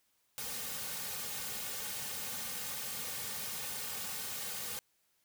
white noise with comb filter, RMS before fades -40 dBFS, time 0.38-4.79 s, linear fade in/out 0 ms, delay 3 ms, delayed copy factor -0.8, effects white hiss -75 dBFS RMS until 5.24 s

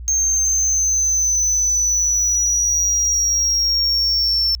sine exponential sweep, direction down, 6380 to 5400 Hz, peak -12 dBFS, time 0.08-4.55 s, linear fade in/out 0 ms, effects tanh soft clip ceiling -14 dBFS + added 60 Hz sine -29 dBFS peak until 4.6 s

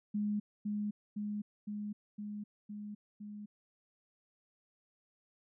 sine tone with echo, 208.1 Hz, G#3, 4 cents sharp, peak -31 dBFS, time 0.14-0.4 s, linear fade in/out 10 ms, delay 510 ms, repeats 6, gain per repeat -2 dB, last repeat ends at 3.46 s, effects none

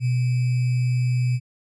sine tone with sample-and-hold, 124.6 Hz, B2, 16 cents sharp, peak -18 dBFS, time 0-1.4 s, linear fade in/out 50 ms, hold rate 2450 Hz, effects resampled to 22050 Hz

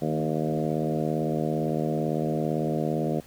harmonic tone with a mistuned harmonic, 77.78 Hz, D#2, in tune, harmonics 2 / 3 / 4 / 5 / 6 / 7 / 8 / 9, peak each -29 / -31 / -32 / -33 / -34 / -34 / -35 / -36 dBFS, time 0.01-3.21 s, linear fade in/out 20 ms, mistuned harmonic 3, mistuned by -21 cents, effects pink hiss -52 dBFS RMS until 3.26 s

